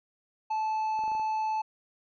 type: tone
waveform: triangle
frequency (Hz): 871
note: A5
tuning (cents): -18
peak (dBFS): -25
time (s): 0.5-1.62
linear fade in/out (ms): 10
type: clicks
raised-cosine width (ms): 1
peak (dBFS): -33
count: 6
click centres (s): 0.991 / 1.038 / 1.079 / 1.118 / 1.151 / 1.197
effects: resampled to 16000 Hz